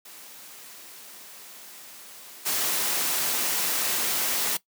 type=noise with level steps; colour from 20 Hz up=white; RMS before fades=-45 / -26 dBFS; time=0.05-4.57 s; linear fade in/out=5 ms; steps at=2.45 s; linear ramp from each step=20 ms; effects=noise-tail reverb RT60 0.1 s tail -18 dB re dry + high-pass 200 Hz 12 dB/octave